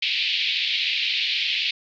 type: band-pass noise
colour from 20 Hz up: pink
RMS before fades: -24 dBFS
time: 0.02-1.71 s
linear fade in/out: 5 ms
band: 2300 to 4300 Hz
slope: 48 dB/octave
effects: none